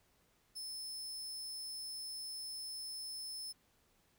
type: tone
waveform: sawtooth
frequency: 5250 Hz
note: E8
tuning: 8 cents flat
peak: -40 dBFS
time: 0.55-3.53 s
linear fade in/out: 20 ms
effects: pink hiss -73 dBFS RMS until 4.18 s